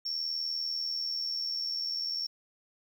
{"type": "tone with amplitude modulation", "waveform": "sine", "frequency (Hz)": 5460, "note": "F8", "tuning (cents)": -40, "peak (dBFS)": -27, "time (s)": [0.05, 2.27], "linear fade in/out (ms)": 10, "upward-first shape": "sine", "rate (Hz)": 80.2, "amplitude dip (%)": 65, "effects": ["tanh soft clip ceiling -25 dBFS", "10-bit"]}